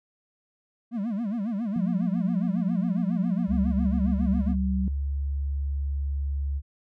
triangle tone with vibrato, 216.3 Hz, A3, 29 cents flat, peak -24 dBFS, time 0.91-4.56 s, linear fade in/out 50 ms, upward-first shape sine, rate 7.3 Hz, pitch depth 200 cents each way
sine tone with pitch glide, 178.3 to 191.1 Hz, F3 to G3, +36 to -44 cents, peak -25 dBFS, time 1.76-4.88 s, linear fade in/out 2 ms, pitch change +120 cents, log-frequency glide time 3.45-3.51 s
sine tone, 70 Hz, C#2, 18 cents sharp, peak -25 dBFS, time 3.47-6.62 s, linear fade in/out 50 ms
effects none

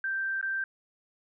sine tone with dropouts, 1568 Hz, G6, in tune, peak -28 dBFS, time 0.04-0.64 s, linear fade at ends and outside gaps 2 ms, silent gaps 0.413-0.427 s, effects none

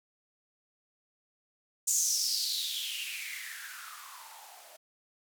violet noise with band-pass filter sweep, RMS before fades -35 dBFS, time 1.87-4.77 s, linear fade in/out 10 ms, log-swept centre 7200 to 610 Hz, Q 6.9, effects none

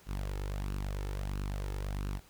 sawtooth tone with flanger, 49 Hz, G1, in tune, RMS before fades -36 dBFS, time 0.06-2.21 s, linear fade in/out 50 ms, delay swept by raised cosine 0.71 to 2.31 ms, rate 1.5 Hz, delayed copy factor +0.55, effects pink hiss -60 dBFS RMS until 2.29 s

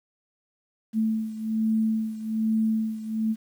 sine beating tone pair, 220 / 221.2 Hz, A3 / A3, 0 / +9 cents, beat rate 1.2 Hz, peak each -24 / -28 dBFS, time 0.93-3.36 s, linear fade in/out 50 ms, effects 9-bit

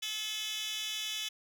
10% pulse tone with high-pass filter, 430.7 Hz, A4, 37 cents flat, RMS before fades -37 dBFS, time 0.02-1.29 s, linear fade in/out 10 ms, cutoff 3500 Hz, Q 5.1, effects none

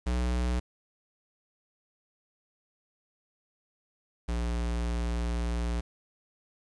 square tone pair in turn, 61 / 58.7 Hz, B1 / A#1, -21 / +13 cents, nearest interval minor second, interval 66 cents, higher first, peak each -27 / -29 dBFS, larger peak first, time 0.06-0.6 / 4.28-5.81 s, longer second, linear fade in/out 10 ms, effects resampled to 22050 Hz + 9-bit

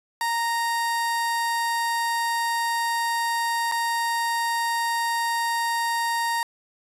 30% pulse tone with dropouts, 930 Hz, A#5, 4 cents flat, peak -20 dBFS, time 0.21-6.43 s, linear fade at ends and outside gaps 1 ms, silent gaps 3.715-3.721 s, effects resampled to 32000 Hz

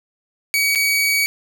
sawtooth tone with dropouts, 2263 Hz, C#7, 35 cents sharp, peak -12 dBFS, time 0.54-1.26 s, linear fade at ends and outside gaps 0 ms, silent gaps 0.75-0.757 s, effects none

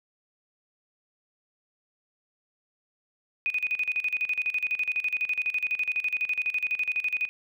sine tone with tremolo, 2489 Hz, D#7, in tune, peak -23 dBFS, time 3.46-7.29 s, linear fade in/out 0 ms, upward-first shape square, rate 12 Hz, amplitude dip 80%, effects none

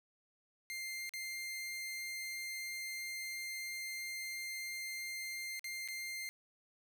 sawtooth tone with dropouts, 2101 Hz, C7, 7 cents sharp, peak -37 dBFS, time 0.7-6.29 s, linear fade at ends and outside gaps 0 ms, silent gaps 1.093-1.137 / 5.594-5.643 / 5.877-5.885 s, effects none

